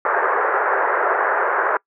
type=band-pass noise; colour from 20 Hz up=white; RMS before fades=-19 dBFS; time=0.05-1.77 s; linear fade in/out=2 ms; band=390 to 1700 Hz; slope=48 dB/octave; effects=noise-tail reverb RT60 0.1 s tail -25 dB re dry